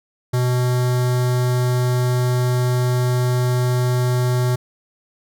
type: tone with notch filter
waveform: square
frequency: 124.6 Hz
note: B2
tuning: 16 cents sharp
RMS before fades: -18 dBFS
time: 0.33-4.56 s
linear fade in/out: 10 ms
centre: 2600 Hz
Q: 1.8
effects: none